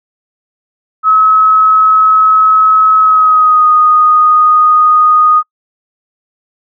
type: tone with pitch glide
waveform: sine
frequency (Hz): 1285 to 1239.1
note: E6 to D#6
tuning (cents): -45 to -8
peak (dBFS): -4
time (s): 1.03-5.43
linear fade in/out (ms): 50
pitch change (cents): -63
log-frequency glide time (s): 2.99-3.68
effects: noise-tail reverb RT60 0.1 s tail -25 dB re dry